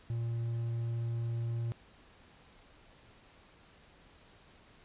triangle tone with quantisation, 116.5 Hz, A#2, 1 cent flat, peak -30 dBFS, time 0.1-1.72 s, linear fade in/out 0 ms, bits 10, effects pink hiss -60 dBFS RMS until 4.84 s + resampled to 8000 Hz

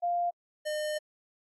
sine / square tone pair in turn, 698.5 / 607.2 Hz, F5 / D#5, 0 / -42 cents, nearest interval major second, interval 242 cents, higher first, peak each -26 / -31 dBFS, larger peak first, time 0.02-0.31 / 0.65-0.99 s, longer second, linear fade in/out 20 ms, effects AAC 32 kbps

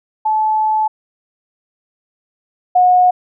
sine tone pair in turn, 866 / 726.3 Hz, A5 / F#5, -28 / -32 cents, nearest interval minor third, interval 304 cents, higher first, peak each -12 / -7 dBFS, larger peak second, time 0.25-0.88 / 2.75-3.11 s, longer first, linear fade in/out 10 ms, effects none

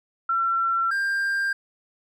sine / triangle tone pair in turn, 1354 / 1593 Hz, E6 / G6, +46 / +27 cents, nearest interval minor third, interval 281 cents, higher second, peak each -20 dBFS, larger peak neither, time 0.29-0.91 / 0.91-1.53 s, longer neither, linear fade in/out 5 ms, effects none

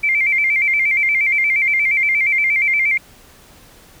sine tone with vibrato, 2212 Hz, C#7, 4 cents flat, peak -13 dBFS, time 0.03-2.98 s, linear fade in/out 10 ms, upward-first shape square, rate 8.5 Hz, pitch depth 81 cents each way, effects pink hiss -46 dBFS RMS until 4 s

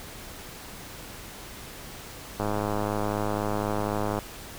click train, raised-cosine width 1 ms, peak -14 dBFS, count 187, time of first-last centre 2.4-4.188 s, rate 104 Hz, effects pink hiss -42 dBFS RMS until 4.58 s

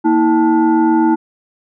sine tone with frequency modulation, 322.4 Hz, E4, 38 cents flat, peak -9 dBFS, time 0.04-1.16 s, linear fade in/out 20 ms, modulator 557 Hz, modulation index 0.93, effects none

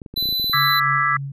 clicks, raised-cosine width 3 ms, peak -22 dBFS, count 11, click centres 0.018 / 0.062 / 0.14 / 0.177 / 0.226 / 0.256 / 0.29 / 0.326 / 0.398 / 0.443 / 0.497 s
square tone, 4002 Hz, B7, 22 cents sharp, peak -20 dBFS, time 0.16-0.8 s, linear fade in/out 10 ms
sine chord, E dominant seventh, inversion third, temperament equal, 1174.7 / 1318.5 / 1661.2 / 1975.5 Hz, D6 / E6 / G#6 / B6, 0 / 0 / 0 / 0 cents, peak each -21 / -21 / -23 / -22 dBFS, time 0.53-1.17 s, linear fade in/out 5 ms
sine tone with tremolo, 138.59 Hz, C#3, in tune, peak -25 dBFS, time 0.54-1.32 s, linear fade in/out 5 ms, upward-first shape sine, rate 3.3 Hz, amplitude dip 65%
effects none

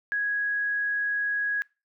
sine tone, 1661.2 Hz, G#6, in tune, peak -24 dBFS, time 0.12-1.62 s, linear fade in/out 0 ms, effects noise-tail reverb RT60 0.3 s tail -24 dB re dry

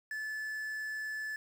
triangle tone with quantisation, 1736 Hz, A6, 24 cents flat, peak -34 dBFS, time 0.11-1.36 s, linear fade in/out 2 ms, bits 9, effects none

